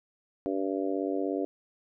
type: harmonic tone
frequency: 96.6 Hz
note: G2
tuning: 25 cents flat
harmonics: 3 / 4 / 5 / 6 / 7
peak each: -31 / -33 / -35 / -37 / -38 dBFS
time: 0.46-1.45 s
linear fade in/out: 0 ms
effects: none